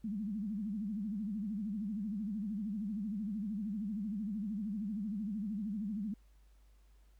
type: tone with vibrato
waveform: sine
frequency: 207.7 Hz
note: G#3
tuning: in tune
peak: -35 dBFS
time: 0.04-6.14 s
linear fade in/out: 5 ms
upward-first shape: sine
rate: 13 Hz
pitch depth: 150 cents each way
effects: added 50 Hz sine -60 dBFS peak until 7.19 s + pink hiss -75 dBFS RMS until 7.19 s